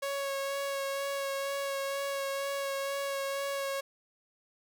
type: tone with vibrato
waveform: sawtooth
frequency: 553 Hz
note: C#5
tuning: 4 cents flat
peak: -28 dBFS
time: 0.02-3.81 s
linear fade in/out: 10 ms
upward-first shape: sine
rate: 2.1 Hz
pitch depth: 15 cents each way
effects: none